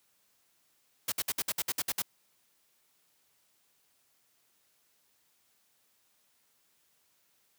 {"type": "noise bursts", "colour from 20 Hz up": "white", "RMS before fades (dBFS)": -31, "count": 10, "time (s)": [1.08, 2.021], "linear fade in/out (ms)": 5, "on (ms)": 41, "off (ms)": 59, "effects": ["white hiss -71 dBFS RMS until 7.58 s", "high-pass 80 Hz 12 dB/octave"]}